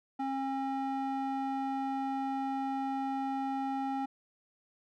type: tone with band-pass filter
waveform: square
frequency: 270 Hz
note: C#4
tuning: 45 cents flat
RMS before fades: -34 dBFS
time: 0.19-4.06 s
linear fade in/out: 10 ms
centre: 620 Hz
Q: 4
effects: none